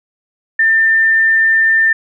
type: tone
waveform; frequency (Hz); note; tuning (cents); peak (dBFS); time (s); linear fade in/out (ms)
sine; 1794; A6; +33; -8; 0.59-1.93; 5
effects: none